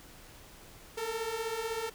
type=beating tone pair; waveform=sawtooth; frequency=440 / 456 Hz; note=A4 / A#4; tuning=0 / -38 cents; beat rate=16 Hz; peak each=-34 / -31 dBFS; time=0.97-1.9 s; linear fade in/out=10 ms; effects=pink hiss -53 dBFS RMS until 1.94 s